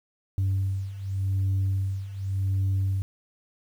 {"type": "beating tone pair", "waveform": "sine", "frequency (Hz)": [96, 96.87], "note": ["G2", "G2"], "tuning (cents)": [-36, -20], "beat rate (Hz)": 0.87, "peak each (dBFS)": [-27, -24], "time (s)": [0.38, 3.02], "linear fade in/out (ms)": 0, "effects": ["tanh soft clip ceiling -20 dBFS", "9-bit"]}